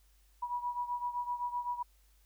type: beating tone pair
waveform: sine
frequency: 970 / 977.8 Hz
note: B5 / B5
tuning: -31 / -18 cents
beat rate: 7.8 Hz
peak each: -35 / -39 dBFS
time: 0.42-1.83 s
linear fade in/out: 10 ms
effects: added 50 Hz sine -63 dBFS peak until 2.25 s + white hiss -71 dBFS RMS until 2.25 s